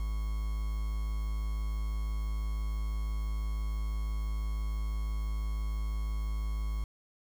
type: tone with quantisation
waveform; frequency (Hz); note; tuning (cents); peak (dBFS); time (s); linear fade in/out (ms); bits
triangle; 53; G#1; +36; -28; 0-6.84; 0; 8
effects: none